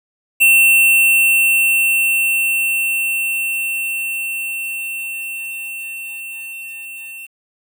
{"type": "tone with level ramp", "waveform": "square", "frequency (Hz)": 2700, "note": "E7", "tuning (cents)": 41, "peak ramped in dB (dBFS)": [-8, -31], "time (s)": [0.4, 7.27], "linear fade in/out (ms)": 20, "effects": ["8-bit"]}